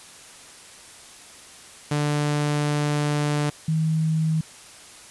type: tone pair in turn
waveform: sawtooth / sine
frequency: 147.6 / 158.75 Hz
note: D3 / D#3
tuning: +9 / +35 cents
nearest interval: minor second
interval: 126 cents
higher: second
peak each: -17 / -19 dBFS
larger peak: first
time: 1.91-3.5 / 3.68-4.41 s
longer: first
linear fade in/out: 5 ms
effects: white hiss -45 dBFS RMS until 5.1 s + resampled to 24000 Hz